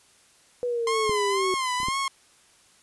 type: exponential sweep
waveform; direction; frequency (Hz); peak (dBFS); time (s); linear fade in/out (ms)
sine; down; 493.9 to 370.2; -24; 0.63-1.54; 0
type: tone with vibrato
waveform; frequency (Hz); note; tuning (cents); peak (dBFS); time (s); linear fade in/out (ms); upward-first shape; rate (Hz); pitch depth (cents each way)
sawtooth; 1044; C6; -4; -21; 0.87-2.08; 2; sine; 2; 87
type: clicks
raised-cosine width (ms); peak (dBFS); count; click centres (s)
3; -20 / -29 / -28 / -20; 4; 1.095 / 1.802 / 1.832 / 1.885
effects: white hiss -58 dBFS RMS until 2.82 s + resampled to 24000 Hz